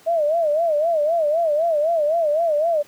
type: tone with vibrato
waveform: sine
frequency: 633 Hz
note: D#5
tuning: 30 cents sharp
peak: -16 dBFS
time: 0.06-2.83 s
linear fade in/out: 20 ms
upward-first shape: sine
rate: 3.9 Hz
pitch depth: 140 cents each way
effects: pink hiss -50 dBFS RMS until 2.87 s + high-pass 200 Hz 12 dB/octave